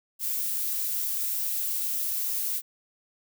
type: noise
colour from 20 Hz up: violet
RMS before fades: -29 dBFS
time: 0.19-2.62 s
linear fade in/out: 50 ms
effects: none